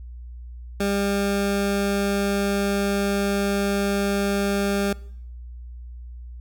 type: tone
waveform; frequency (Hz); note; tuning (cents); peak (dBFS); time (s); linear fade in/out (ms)
20% pulse; 200; G3; +35; -16; 0.8-4.93; 5
effects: noise-tail reverb RT60 0.7 s tail -22 dB re dry + added 60 Hz sine -35 dBFS peak until 6.4 s